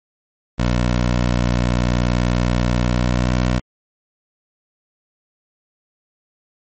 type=tone with pitch glide; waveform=15% pulse; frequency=60.5 to 61.81 Hz; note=B1 to B1; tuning=-35 to +2 cents; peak=-9 dBFS; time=0.58-3.6 s; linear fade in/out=20 ms; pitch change=+37 cents; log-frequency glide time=2.88-3.31 s; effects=low-pass 7000 Hz 12 dB/octave + MP3 32 kbps